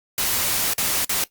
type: noise with dropouts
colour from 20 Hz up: white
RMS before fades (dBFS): -22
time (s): 0.18-1.24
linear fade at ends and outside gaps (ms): 2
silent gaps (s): 0.736-0.78 / 1.048-1.093
effects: noise-tail reverb RT60 0.1 s tail -17 dB re dry + Opus 48 kbps